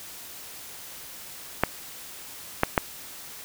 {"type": "clicks", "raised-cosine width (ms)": 0.5, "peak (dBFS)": -3, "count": 3, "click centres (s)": [1.636, 2.634, 2.778], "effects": ["white hiss -42 dBFS RMS until 3.44 s"]}